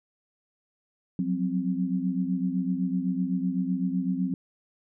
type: tone cluster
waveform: sine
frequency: 180 / 187.9 / 261.9 Hz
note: F#3 / F#3 / C4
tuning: -47 / +27 / +2 cents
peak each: -29 dBFS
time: 1.19-4.34 s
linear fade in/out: 2 ms
effects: none